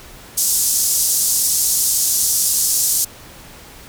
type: band-pass noise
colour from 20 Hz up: pink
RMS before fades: -17 dBFS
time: 0.37-3.05 s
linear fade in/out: 10 ms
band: 5800 to 14000 Hz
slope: 24 dB/octave
effects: pink hiss -40 dBFS RMS until 3.88 s